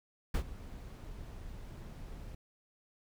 brown noise with ADSR envelope, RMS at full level -27 dBFS, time 0.34-2.35 s, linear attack 7 ms, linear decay 79 ms, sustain -19 dB, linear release 5 ms, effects none

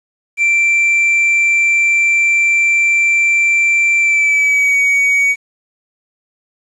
triangle tone with pitch glide, 2349 to 2252 Hz, D7 to C#7, 0 to +27 cents, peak -8 dBFS, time 0.37-5.36 s, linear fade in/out 50 ms, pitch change -73 cents, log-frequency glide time 3.99-4.78 s, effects resampled to 24000 Hz + 7-bit

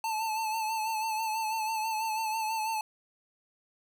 square tone with vibrato, 880 Hz, A5, in tune, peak -30 dBFS, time 0.04-2.81 s, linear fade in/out 2 ms, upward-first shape sine, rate 6.1 Hz, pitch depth 43 cents each way, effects none

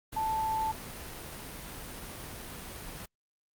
sine tone in noise, 880 Hz, A5, in tune, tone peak -28 dBFS, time 0.16-0.72 s, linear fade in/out 10 ms, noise pink, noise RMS -42 dBFS, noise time 0.12-3.06 s, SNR +11 dB, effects Opus 32 kbps

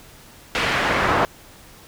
brown noise with band-pass filter sweep, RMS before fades -20 dBFS, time 0.55-1.25 s, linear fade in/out 0 ms, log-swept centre 2600 to 1100 Hz, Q 1.1, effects pink hiss -46 dBFS RMS until 1.87 s

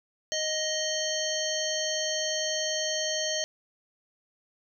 harmonic tone with a mistuned harmonic, 622.3 Hz, D#5, in tune, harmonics 1 / 3 / 5 / 7 / 9 / 10, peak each -32 / -36 / -34 / -34 / -38 / -34 dBFS, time 0.32-3.44 s, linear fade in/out 0 ms, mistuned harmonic 10, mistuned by +31 cents, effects 10-bit

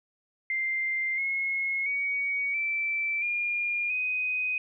sine tone with pitch steps, 2093 / 2169 / 2248 / 2330 / 2415 / 2503 Hz, C7 / C#7 / C#7 / D7 / D7 / D#7, 0 / -38 / +24 / -14 / +48 / +10 cents, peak -26 dBFS, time 0.5-4.58 s, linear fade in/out 2 ms, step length 680 ms, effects none

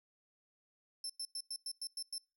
30% pulse tone bursts, 5310 Hz, E8, 12 cents sharp, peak -35 dBFS, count 8, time 1.04-2.181 s, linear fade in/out 2 ms, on 56 ms, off 99 ms, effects noise-tail reverb RT60 0.3 s tail -26 dB re dry

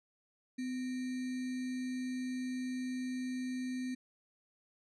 sine tone with sample-and-hold, 254.2 Hz, C4, 50 cents flat, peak -35 dBFS, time 0.58-3.95 s, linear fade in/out 10 ms, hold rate 2100 Hz, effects resampled to 22050 Hz

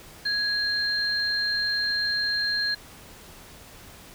sine tone pair together, 1661.2 / 4186 Hz, G#6 / C8, 0 / 0 cents, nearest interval octave + major third, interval 1600 cents, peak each -27 / -25 dBFS, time 0.25-2.75 s, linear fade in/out 10 ms, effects pink hiss -47 dBFS RMS until 4.14 s

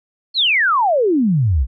sine exponential sweep, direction down, 4435 to 56 Hz, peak -12 dBFS, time 0.34-1.67 s, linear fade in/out 50 ms, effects none

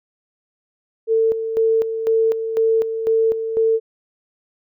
sine tone with tremolo, 448.2 Hz, A4, 32 cents sharp, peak -13 dBFS, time 1.07-3.8 s, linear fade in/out 50 ms, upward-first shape square, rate 2 Hz, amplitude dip 60%, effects none

